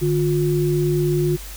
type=tone pair together; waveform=sine; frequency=149.52 / 355.2 Hz; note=D3 / F4; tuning=+31 / +29 cents; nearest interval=octave + minor third; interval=1498 cents; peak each=-19 dBFS; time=0.01-1.37 s; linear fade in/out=20 ms; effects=added 50 Hz sine -34 dBFS peak until 1.56 s + white hiss -38 dBFS RMS until 1.56 s